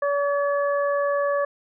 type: harmonic tone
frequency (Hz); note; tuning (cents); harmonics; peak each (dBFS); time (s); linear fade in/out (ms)
570; C#5; +48; 1 / 2 / 3; -21 / -27 / -31; 0.02-1.45; 5
effects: none